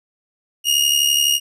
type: tone with amplitude modulation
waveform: sawtooth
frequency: 2860 Hz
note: F7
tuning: 41 cents sharp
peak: -8 dBFS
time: 0.64-1.4 s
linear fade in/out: 50 ms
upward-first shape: sine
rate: 71.9 Hz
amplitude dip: 65%
effects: resampled to 32000 Hz